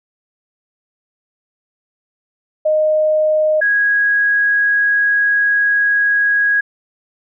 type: tone pair in turn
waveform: sine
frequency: 618 / 1653.4 Hz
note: D#5 / G#6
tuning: -12 / -8 cents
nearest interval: octave + perfect fourth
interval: 1704 cents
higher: second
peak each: -11 dBFS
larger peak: neither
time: 2.65-3.61 / 3.61-6.61 s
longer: second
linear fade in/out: 10 ms
effects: none